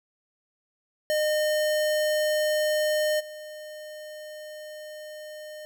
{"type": "tone with level steps", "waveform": "square", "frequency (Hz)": 610, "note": "D#5", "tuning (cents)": -34, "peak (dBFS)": [-23, -39], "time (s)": [1.1, 5.65], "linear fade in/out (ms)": 0, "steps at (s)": 3.19, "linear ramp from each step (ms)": 20, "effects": []}